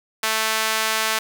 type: tone with high-pass filter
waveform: sawtooth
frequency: 220 Hz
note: A3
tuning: in tune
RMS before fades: -22 dBFS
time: 0.23-1.19 s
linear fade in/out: 5 ms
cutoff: 1200 Hz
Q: 0.7
effects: none